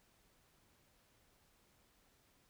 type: silence
effects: pink hiss -72 dBFS RMS until 2.49 s